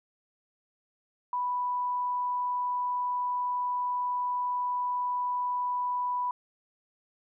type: tone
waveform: sine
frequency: 987.8 Hz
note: B5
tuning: in tune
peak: -27 dBFS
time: 1.33-6.31 s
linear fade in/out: 2 ms
effects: none